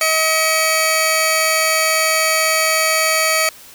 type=tone pair together; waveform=15% pulse; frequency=636.7 / 2269 Hz; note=D#5 / C#7; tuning=+40 / +40 cents; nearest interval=octave + minor seventh; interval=2200 cents; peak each=-10 dBFS; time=0.01-3.49 s; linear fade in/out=2 ms; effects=white hiss -41 dBFS RMS until 3.74 s